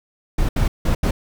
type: noise bursts at uneven times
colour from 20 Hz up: brown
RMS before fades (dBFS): -17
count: 4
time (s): 0.38-0.49 / 0.56-0.68 / 0.85-0.95 / 1.03-1.11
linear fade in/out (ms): 5
effects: none